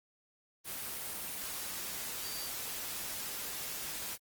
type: tone in noise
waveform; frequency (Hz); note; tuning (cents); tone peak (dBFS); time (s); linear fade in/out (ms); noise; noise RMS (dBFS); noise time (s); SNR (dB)
sine; 4659; D8; -15; -44; 2.2-2.5; 50; white; -40; 0.64-4.18; -7
effects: Opus 24 kbps